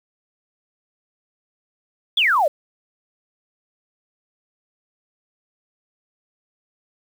sine exponential sweep, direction down, 3611 to 545 Hz, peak -14 dBFS, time 2.17-2.48 s, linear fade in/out 5 ms, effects 7-bit

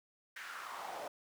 brown noise with high-pass filter sweep, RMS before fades -45 dBFS, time 0.36-1.08 s, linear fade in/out 5 ms, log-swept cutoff 1800 to 610 Hz, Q 3.3, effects none

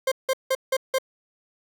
40% pulse tone bursts, 527 Hz, C5, 12 cents sharp, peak -19 dBFS, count 5, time 0.07-0.985 s, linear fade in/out 5 ms, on 47 ms, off 170 ms, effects 10-bit

